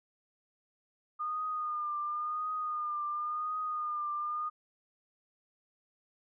sine tone with vibrato, 1218 Hz, D#6, 37 cents flat, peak -32 dBFS, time 1.19-4.5 s, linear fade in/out 20 ms, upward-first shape triangle, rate 0.94 Hz, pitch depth 48 cents each way, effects none

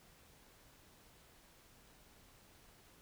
silence, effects pink hiss -64 dBFS RMS until 3.01 s

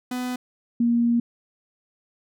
45% pulse / sine tone pair in turn, 249.9 / 235.9 Hz, B3 / A#3, +21 / +21 cents, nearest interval minor second, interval 100 cents, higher first, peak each -26 / -17 dBFS, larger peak second, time 0.11-0.36 / 0.8-1.2 s, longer second, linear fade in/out 5 ms, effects none

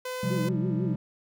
sawtooth tone, 507 Hz, B4, 45 cents sharp, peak -28 dBFS, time 0.05-0.49 s, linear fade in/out 5 ms
triangle chord, C suspended fourth, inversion none, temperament just, 130.81 / 174.42 / 196.22 Hz, C3 / F3 / G3, 0 / -2 / +2 cents, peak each -28 dBFS, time 0.23-0.96 s, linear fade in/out 5 ms
sine tone with vibrato, 339.6 Hz, F4, 48 cents flat, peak -31 dBFS, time 0.3-0.94 s, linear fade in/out 10 ms, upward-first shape sine, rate 6.1 Hz, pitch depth 170 cents each way
effects none

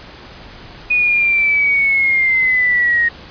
sine linear sweep, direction down, 2480 to 1864.7 Hz, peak -11 dBFS, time 0.9-3.09 s, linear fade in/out 10 ms, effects pink hiss -37 dBFS RMS until 3.3 s + resampled to 11025 Hz

